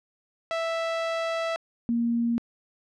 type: tone pair in turn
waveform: sawtooth / sine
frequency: 659.3 / 234.4 Hz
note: E5 / A#3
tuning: 0 / +10 cents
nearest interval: octave + tritone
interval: 1790 cents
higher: first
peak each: -22 dBFS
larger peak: neither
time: 0.51-1.56 / 1.89-2.38 s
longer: first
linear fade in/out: 0 ms
effects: low-pass 4000 Hz 12 dB/octave